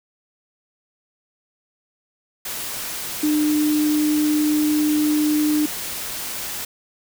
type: tone in noise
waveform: sine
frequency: 301.7 Hz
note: D4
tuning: 47 cents sharp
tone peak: -16 dBFS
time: 3.23-5.66 s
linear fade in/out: 5 ms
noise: white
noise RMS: -29 dBFS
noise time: 2.45-6.65 s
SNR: +10 dB
effects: none